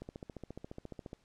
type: click train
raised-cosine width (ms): 2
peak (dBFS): -30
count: 17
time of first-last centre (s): 0.02-1.131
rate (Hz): 14.4
effects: pink hiss -71 dBFS RMS until 1.24 s + low-pass 7000 Hz 12 dB/octave